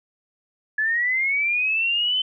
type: linear sweep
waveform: sine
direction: up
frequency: 1704 to 3071 Hz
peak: -19 dBFS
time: 0.78-2.22 s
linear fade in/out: 5 ms
effects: none